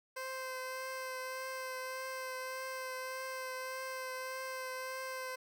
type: tone with vibrato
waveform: 15% pulse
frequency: 519 Hz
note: C5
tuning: 14 cents flat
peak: -33 dBFS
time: 0.16-5.36 s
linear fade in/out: 10 ms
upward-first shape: triangle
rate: 1.7 Hz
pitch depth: 16 cents each way
effects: none